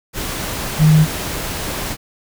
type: tone in noise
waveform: sine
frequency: 155.56 Hz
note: D#3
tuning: in tune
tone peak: -7 dBFS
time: 0.78-1.07 s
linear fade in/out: 50 ms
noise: pink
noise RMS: -24 dBFS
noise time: 0.13-1.97 s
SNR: +14 dB
effects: none